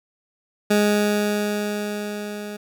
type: tone with level ramp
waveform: 20% pulse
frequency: 207.7 Hz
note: G#3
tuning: in tune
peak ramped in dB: -10 to -26 dBFS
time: 0.7-2.57 s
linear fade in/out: 10 ms
effects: none